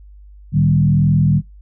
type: tone with frequency modulation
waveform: sine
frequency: 150.2 Hz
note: D3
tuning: 39 cents sharp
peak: -10 dBFS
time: 0.52-1.42 s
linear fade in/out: 50 ms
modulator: 42.1 Hz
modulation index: 1
effects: noise-tail reverb RT60 0.2 s tail -26 dB re dry + added 50 Hz sine -38 dBFS peak until 1.61 s